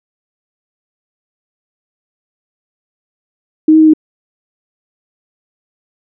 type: tone with pitch steps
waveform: sine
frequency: 312.2 / 316 / 313.8 / 310.8 Hz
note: D#4 / D#4 / D#4 / D#4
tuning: +6 / +27 / +15 / -2 cents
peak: -3 dBFS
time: 3.68-3.936 s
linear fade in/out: 5 ms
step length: 64 ms
effects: none